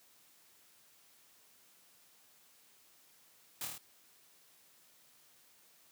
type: noise with echo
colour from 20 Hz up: white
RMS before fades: -40 dBFS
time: 3.61-3.65 s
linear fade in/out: 2 ms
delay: 26 ms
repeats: 5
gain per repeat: -2 dB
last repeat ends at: 3.78 s
effects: white hiss -65 dBFS RMS until 5.91 s + high-pass 100 Hz 12 dB/octave